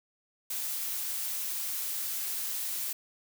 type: noise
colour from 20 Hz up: blue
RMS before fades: -34 dBFS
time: 0.5-2.93 s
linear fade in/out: 5 ms
effects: none